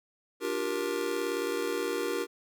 square chord, G minor seventh, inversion second, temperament just, 294 / 352.8 / 392 / 470.4 Hz, D4 / F4 / G4 / Bb4, +2 / +18 / 0 / +16 cents, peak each -39 / -36 / -35 / -34 dBFS, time 0.4-2.27 s, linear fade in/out 50 ms, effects none

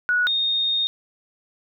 sine tone pair in turn, 1465 / 3692 Hz, F#6 / A#7, -18 / -17 cents, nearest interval octave + major third, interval 1601 cents, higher second, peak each -17 / -19 dBFS, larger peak first, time 0.09-0.27 / 0.27-0.87 s, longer second, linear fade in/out 0 ms, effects none

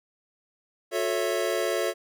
square chord, F# minor seventh, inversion none, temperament equal with one note detuned, 362 / 440 / 554.4 / 659.3 Hz, F#4 / A4 / C#5 / E5, -38 / 0 / 0 / 0 cents, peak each -31 dBFS, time 0.91-1.94 s, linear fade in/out 50 ms, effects none

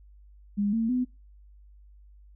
sine tone with pitch steps, 203.8 / 226.1 / 250.9 Hz, G#3 / A3 / B3, -32 / +47 / +28 cents, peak -23 dBFS, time 0.57-1.05 s, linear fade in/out 20 ms, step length 160 ms, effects noise-tail reverb RT60 0.3 s tail -26 dB re dry + added 50 Hz sine -50 dBFS peak until 2.35 s

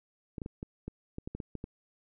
clicks, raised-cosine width 3 ms, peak -25 dBFS, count 11, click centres 0.382 / 0.418 / 0.461 / 0.629 / 0.88 / 1.184 / 1.275 / 1.35 / 1.402 / 1.553 / 1.641 s, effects none

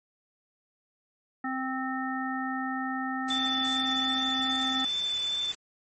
harmonic tone, 261.6 Hz, C4, in tune, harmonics 1 / 3 / 5 / 7, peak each -32 / -35 / -36 / -36 dBFS, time 1.44-4.85 s, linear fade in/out 5 ms
white noise, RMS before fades -40 dBFS, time 3.28-5.55 s, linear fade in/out 5 ms
sine tone with vibrato, 3520 Hz, A7, in tune, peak -27 dBFS, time 3.3-5.52 s, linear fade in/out 5 ms, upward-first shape sine, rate 2.5 Hz, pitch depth 9 cents each way
effects MP3 32 kbps

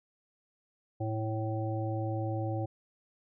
harmonic tone, 110 Hz, A2, in tune, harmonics 1 / 3 / 5 / 7, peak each -32 / -37 / -39 / -40 dBFS, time 1-2.66 s, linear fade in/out 10 ms, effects none

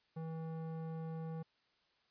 square tone with low-pass filter, 161.7 Hz, E3, 33 cents flat, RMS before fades -43 dBFS, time 0.16-1.43 s, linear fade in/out 10 ms, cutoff 870 Hz, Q 0.88, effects white hiss -75 dBFS RMS until 2.1 s + resampled to 11025 Hz

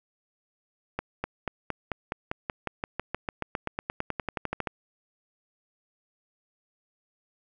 accelerating click train, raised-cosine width 0.5 ms, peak -14 dBFS, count 27, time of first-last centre 0.99-4.672 s, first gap 250 ms, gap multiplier 0.95, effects none

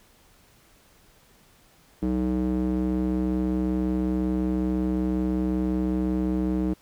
square tone with band-pass filter, 62.7 Hz, B1, 27 cents sharp, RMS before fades -25 dBFS, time 2.02-6.74 s, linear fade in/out 10 ms, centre 270 Hz, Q 2.9, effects pink hiss -58 dBFS RMS until 6.81 s

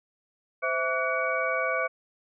sine tone cluster, 518 / 656 / 1147 / 1476 / 2259 Hz, C5 / E5 / D6 / F#6 / C#7, -17 / -9 / -41 / -5 / +32 cents, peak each -31 dBFS, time 0.62-1.88 s, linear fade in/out 20 ms, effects none

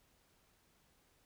silence, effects pink hiss -72 dBFS RMS until 1.25 s

